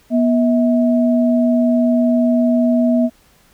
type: tone pair together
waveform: sine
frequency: 242.4 / 645 Hz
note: B3 / E5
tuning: -32 / -38 cents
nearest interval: octave + perfect fourth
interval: 1694 cents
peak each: -12 / -18 dBFS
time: 0.1-3.1 s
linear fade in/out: 50 ms
effects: pink hiss -53 dBFS RMS until 3.53 s